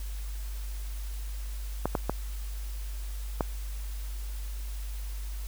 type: clicks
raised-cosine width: 1 ms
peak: -12 dBFS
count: 4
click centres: 1.856 / 1.952 / 2.096 / 3.408 s
effects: added 50 Hz sine -33 dBFS peak until 5.47 s + white hiss -49 dBFS RMS until 5.47 s